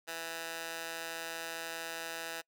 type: tone with high-pass filter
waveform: 15% pulse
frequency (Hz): 164.81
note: E3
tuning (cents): 0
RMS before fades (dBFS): -41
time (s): 0.07-2.42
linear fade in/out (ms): 20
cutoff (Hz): 950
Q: 0.69
effects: noise-tail reverb RT60 0.1 s tail -26 dB re dry